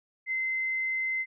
sine tone, 2065 Hz, C7, 23 cents flat, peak -27 dBFS, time 0.26-1.26 s, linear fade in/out 50 ms, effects none

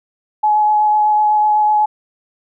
sine tone with vibrato, 847 Hz, G#5, 34 cents sharp, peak -10 dBFS, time 0.43-1.86 s, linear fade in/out 10 ms, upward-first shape sine, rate 8 Hz, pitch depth 11 cents each way, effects none

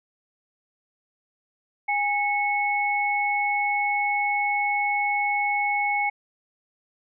sine tone pair together, 820 / 2200 Hz, G#5 / C#7, -22 / -14 cents, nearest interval octave + perfect fourth, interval 1708 cents, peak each -24 dBFS, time 1.88-6.1 s, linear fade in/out 10 ms, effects none

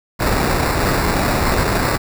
pink noise with sample-and-hold, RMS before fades -17 dBFS, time 0.19-1.98 s, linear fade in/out 20 ms, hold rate 3150 Hz, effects none

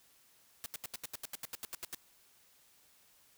white noise bursts, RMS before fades -41 dBFS, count 14, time 0.64-1.947 s, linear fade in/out 0 ms, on 20 ms, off 79 ms, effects white hiss -66 dBFS RMS until 3.37 s

